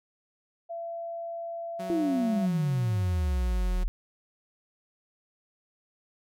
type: tone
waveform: sine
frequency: 675 Hz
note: E5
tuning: 41 cents sharp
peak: -33 dBFS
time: 0.69-2.47 s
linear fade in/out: 20 ms
type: tone with pitch glide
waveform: sawtooth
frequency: 185 to 182.14 Hz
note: F#3 to F#3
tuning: 0 to -27 cents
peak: -33 dBFS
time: 1.79-3.84 s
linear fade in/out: 10 ms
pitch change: -27 cents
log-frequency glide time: 2.15-2.8 s
type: exponential sweep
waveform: sine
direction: down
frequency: 349.2 to 36.71 Hz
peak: -24 dBFS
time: 1.9-3.88 s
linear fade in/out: 0 ms
effects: none